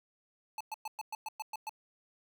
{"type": "tone bursts", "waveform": "square", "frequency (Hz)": 869, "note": "A5", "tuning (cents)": -22, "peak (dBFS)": -37, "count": 9, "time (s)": [0.58, 1.694], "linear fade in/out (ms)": 2, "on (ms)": 26, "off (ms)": 110, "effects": []}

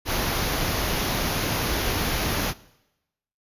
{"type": "band-stop noise", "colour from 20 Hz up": "pink", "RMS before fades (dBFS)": -25, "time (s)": [0.05, 2.54], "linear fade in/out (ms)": 50, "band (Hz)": [6700, 10000], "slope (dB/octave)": 96, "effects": ["noise-tail reverb RT60 0.9 s tail -20 dB re dry", "resampled to 32000 Hz"]}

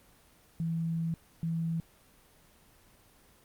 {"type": "tone bursts at uneven times", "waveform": "sine", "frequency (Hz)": 164.81, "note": "E3", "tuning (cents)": 0, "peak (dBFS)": -29, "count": 2, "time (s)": [[0.6, 1.14], [1.43, 1.8]], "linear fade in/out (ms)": 0, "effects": ["pink hiss -61 dBFS RMS until 3.44 s", "Opus 24 kbps"]}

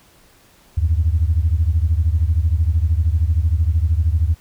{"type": "beating tone pair", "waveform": "sine", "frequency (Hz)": [76.1, 89.1], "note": ["D#2", "F2"], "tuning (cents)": [-38, 35], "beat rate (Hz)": 13, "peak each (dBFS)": [-15, -17], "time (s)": [0.77, 4.35], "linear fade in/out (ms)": 10, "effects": ["tanh soft clip ceiling -7 dBFS", "pink hiss -52 dBFS RMS until 4.4 s"]}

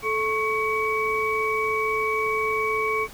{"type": "tone cluster", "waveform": "sine", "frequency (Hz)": [436.6, 1101, 2267], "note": ["A4", "C#6", "C#7"], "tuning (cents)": [-13, -12, 38], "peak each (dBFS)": -26, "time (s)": [0.02, 3.08], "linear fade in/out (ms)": 50, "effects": ["pink hiss -44 dBFS RMS until 3.13 s"]}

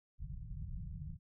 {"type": "low-pass noise", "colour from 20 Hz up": "pink", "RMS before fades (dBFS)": -44, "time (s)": [0.18, 1.19], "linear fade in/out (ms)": 50, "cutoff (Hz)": 180, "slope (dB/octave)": 96, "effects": []}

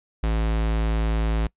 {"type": "tone", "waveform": "square", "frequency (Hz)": 55, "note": "A1", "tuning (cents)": 0, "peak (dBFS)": -21, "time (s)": [0.23, 1.47], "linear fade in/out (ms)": 5, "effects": ["noise-tail reverb RT60 0.1 s tail -23 dB re dry", "resampled to 8000 Hz"]}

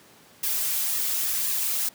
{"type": "noise with flanger", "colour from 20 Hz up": "blue", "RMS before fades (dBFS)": -26, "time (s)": [0.43, 1.89], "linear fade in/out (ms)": 5, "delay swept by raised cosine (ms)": [1.3, 5], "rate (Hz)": 1.9, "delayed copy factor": -0.65, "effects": ["pink hiss -53 dBFS RMS until 1.94 s", "high-pass 150 Hz 12 dB/octave"]}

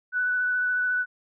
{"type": "tone with vibrato", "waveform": "sine", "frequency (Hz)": 1488, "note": "F#6", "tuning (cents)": 9, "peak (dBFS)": -22, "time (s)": [0.12, 1.06], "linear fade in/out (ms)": 50, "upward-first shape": "triangle", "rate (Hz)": 14, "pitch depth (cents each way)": 16, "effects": []}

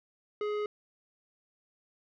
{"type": "tone with tanh clipping", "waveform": "sine", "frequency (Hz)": 418.9, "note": "G#4", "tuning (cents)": 15, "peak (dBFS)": -32, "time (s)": [0.41, 0.66], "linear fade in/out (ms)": 2, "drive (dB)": 14, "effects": []}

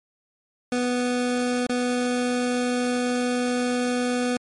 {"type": "tone with dropouts", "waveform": "25% pulse", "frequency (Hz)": 246.9, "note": "B3", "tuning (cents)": 0, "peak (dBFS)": -18, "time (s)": [0.72, 4.37], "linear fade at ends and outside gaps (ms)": 2, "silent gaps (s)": [1.666, 1.695], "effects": ["MP3 48 kbps"]}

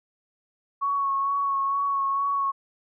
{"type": "tone with vibrato", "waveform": "sine", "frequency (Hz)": 1108.7, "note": "C#6", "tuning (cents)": 0, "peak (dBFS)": -22, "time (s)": [0.81, 2.52], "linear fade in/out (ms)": 20, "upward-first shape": "sine", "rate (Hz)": 2.2, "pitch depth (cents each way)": 21, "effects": []}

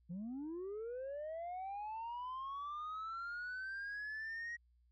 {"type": "linear sweep", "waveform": "sine", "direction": "up", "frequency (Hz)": [163.2, 1900], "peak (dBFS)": -39, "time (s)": [0.09, 4.57], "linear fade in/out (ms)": 20, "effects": ["tanh soft clip ceiling -40 dBFS", "added 60 Hz sine -68 dBFS peak until 4.91 s"]}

